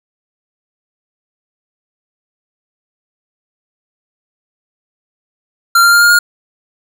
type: tone with pitch steps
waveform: square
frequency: 1380 / 1391.2 / 1402.5 / 1413.9 / 1425.4 Hz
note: F6 / F6 / F6 / F6 / F6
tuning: -21 / -7 / +7 / +21 / +35 cents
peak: -6 dBFS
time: 5.75-6.19 s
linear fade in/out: 5 ms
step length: 88 ms
effects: none